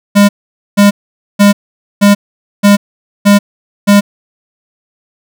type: tone bursts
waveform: square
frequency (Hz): 202.9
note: G#3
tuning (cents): -40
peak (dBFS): -3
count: 7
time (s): 0.15-4.01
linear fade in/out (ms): 20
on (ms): 140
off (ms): 480
effects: none